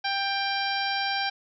harmonic tone, 790 Hz, G5, 13 cents sharp, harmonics 1 / 2 / 3 / 4 / 5 / 6 / 7, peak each -29 / -31 / -34 / -35 / -36 / -35 / -37 dBFS, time 0.04-1.3 s, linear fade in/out 10 ms, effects none

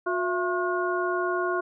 harmonic tone with a mistuned harmonic, 360 Hz, F#4, 47 cents flat, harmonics 1 / 2 / 3 / 4, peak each -27 / -31 / -30 / -31 dBFS, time 0.06-1.61 s, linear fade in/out 10 ms, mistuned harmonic 2, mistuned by -120 cents, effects none

